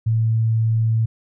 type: tone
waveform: sine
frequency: 112.3 Hz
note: A2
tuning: 36 cents sharp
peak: -15 dBFS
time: 0.06-1.06 s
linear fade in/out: 10 ms
effects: none